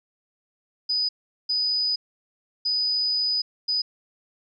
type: tone bursts at uneven times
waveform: sine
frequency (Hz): 4978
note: D#8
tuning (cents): 0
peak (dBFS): -21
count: 4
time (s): 0.89-1.09 / 1.49-1.96 / 2.65-3.42 / 3.68-3.82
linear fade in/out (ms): 10
effects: none